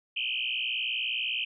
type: tone with frequency modulation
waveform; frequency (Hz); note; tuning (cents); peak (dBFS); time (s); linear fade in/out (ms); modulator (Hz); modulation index
sine; 2794; F7; 0; -28; 0.16-1.45; 10; 59.7; 5.6
effects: none